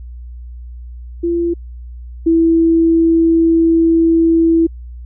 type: tone pair in turn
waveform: sine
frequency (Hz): 341 / 329.6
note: F4 / E4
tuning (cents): -41 / 0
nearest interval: minor second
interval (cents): 59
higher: first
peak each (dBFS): -13 / -8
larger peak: second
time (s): 1.23-1.54 / 2.26-4.67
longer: second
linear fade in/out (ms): 10
effects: added 60 Hz sine -28 dBFS peak until 5.05 s